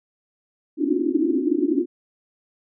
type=band-pass noise; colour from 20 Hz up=pink; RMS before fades=-21 dBFS; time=0.77-1.86 s; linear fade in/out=50 ms; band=260 to 360 Hz; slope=96 dB/octave; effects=none